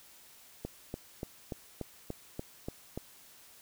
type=click train; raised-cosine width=2 ms; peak=-23 dBFS; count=9; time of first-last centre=0.65-2.976 s; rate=3.44 Hz; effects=white hiss -57 dBFS RMS until 3.61 s